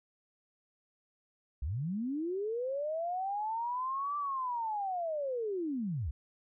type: linear two-way sweep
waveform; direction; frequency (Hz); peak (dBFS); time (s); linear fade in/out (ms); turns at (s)
sine; up then down; 57 to 1175 to 57; -32; 1.62-6.11; 5; 4.17
effects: none